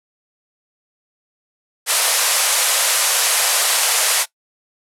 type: band-pass noise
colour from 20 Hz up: white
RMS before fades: -17 dBFS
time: 1.86-4.26 s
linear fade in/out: 50 ms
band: 480 to 12000 Hz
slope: 48 dB/octave
effects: noise-tail reverb RT60 0.1 s tail -19 dB re dry